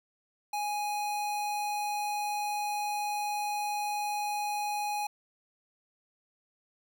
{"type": "tone", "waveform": "square", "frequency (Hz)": 830.6, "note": "G#5", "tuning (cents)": 0, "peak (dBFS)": -31, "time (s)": [0.53, 5.07], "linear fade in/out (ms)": 5, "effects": []}